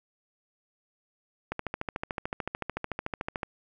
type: click train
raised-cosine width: 0.5 ms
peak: -16 dBFS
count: 27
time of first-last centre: 1.52-3.432 s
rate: 13.6 Hz
effects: none